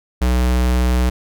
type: tone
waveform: square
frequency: 62 Hz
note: B1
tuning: 7 cents sharp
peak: -14 dBFS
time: 0.21-1.1 s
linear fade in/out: 10 ms
effects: none